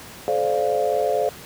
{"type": "chord", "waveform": "sine", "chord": "D minor seventh", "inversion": "second", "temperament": "equal with one note detuned", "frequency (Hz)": [429.7, 523.3, 587.3, 698.5], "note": ["A4", "C5", "D5", "F5"], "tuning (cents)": [-41, 0, 0, 0], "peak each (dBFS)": -24, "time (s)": [0.28, 1.29], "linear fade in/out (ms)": 0, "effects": ["pink hiss -40 dBFS RMS until 1.45 s", "high-pass 80 Hz 12 dB/octave"]}